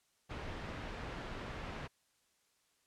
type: low-pass noise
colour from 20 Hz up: pink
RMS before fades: -44 dBFS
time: 0.29-1.88 s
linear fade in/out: 20 ms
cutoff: 2700 Hz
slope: 12 dB/octave
effects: white hiss -75 dBFS RMS until 2.86 s + low-pass 10000 Hz 12 dB/octave